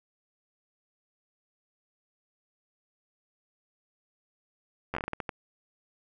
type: slowing click train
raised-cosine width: 0.5 ms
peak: -17 dBFS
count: 10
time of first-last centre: 4.94-5.292 s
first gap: 11 ms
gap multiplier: 1.3
effects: none